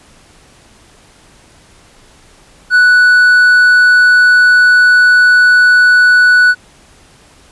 sine tone with hard clipping, 1480 Hz, F#6, in tune, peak -5 dBFS, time 2.7-6.55 s, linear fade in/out 50 ms, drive 3 dB, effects pink hiss -44 dBFS RMS until 7.51 s + resampled to 24000 Hz

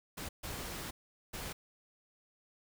pink noise bursts at uneven times, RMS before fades -42 dBFS, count 3, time 0.17-0.29 / 0.43-0.91 / 1.33-1.53 s, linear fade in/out 10 ms, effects none

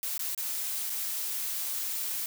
blue noise with dropouts, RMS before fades -33 dBFS, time 0.03-2.26 s, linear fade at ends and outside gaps 1 ms, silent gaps 0.179-0.193 / 0.348-0.377 / 0.897-0.901 s, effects none

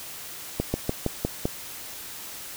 slowing click train, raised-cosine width 2 ms, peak -10 dBFS, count 6, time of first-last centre 0.6-1.455 s, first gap 140 ms, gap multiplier 1.1, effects white hiss -39 dBFS RMS until 2.56 s

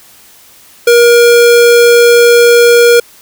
square tone, 474.9 Hz, A#4, 32 cents sharp, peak -3 dBFS, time 0.87-3 s, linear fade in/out 5 ms, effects white hiss -40 dBFS RMS until 3.21 s

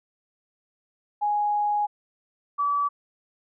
sine tone pair in turn, 830.6 / 1149.1 Hz, G#5 / D6, 0 / -38 cents, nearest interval tritone, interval 562 cents, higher second, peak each -21 dBFS, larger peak neither, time 1.21-1.87 / 2.58-2.89 s, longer first, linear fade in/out 20 ms, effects none

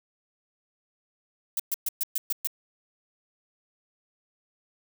violet noise bursts, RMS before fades -27 dBFS, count 7, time 1.57-2.472 s, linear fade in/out 2 ms, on 26 ms, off 120 ms, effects none

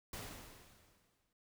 pink noise with exponential decay, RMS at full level -44 dBFS, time 0.13-1.33 s, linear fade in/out 2 ms, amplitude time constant 260 ms, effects noise-tail reverb RT60 0.1 s tail -23 dB re dry

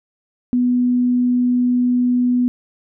sine tone, 246.9 Hz, B3, in tune, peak -13 dBFS, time 0.53-2.48 s, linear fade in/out 0 ms, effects none

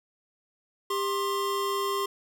square tone pair together, 397.3 / 1060.7 Hz, G4 / C6, +23 / +23 cents, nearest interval octave + perfect fourth, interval 1700 cents, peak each -30 / -30 dBFS, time 0.9-2.06 s, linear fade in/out 5 ms, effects none

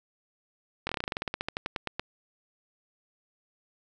slowing click train, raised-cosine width 0.3 ms, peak -14 dBFS, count 20, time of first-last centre 0.87-1.995 s, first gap 22 ms, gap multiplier 1.1, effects none

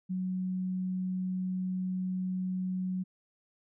sine tone, 185 Hz, F#3, in tune, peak -30 dBFS, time 0.09-3.04 s, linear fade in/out 20 ms, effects none

